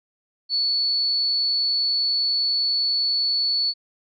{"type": "tone", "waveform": "sine", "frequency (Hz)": 4435, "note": "C#8", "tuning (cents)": 0, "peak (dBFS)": -19, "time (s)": [0.49, 3.74], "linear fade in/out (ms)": 50, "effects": []}